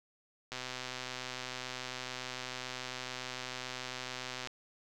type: click train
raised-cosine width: 0.2 ms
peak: -22 dBFS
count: 503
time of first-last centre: 0.52-4.473 s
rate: 127 Hz
effects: none